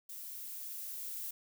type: noise with level ramp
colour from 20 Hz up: violet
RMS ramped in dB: -46 to -41 dBFS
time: 0.09-1.31 s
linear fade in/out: 5 ms
effects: none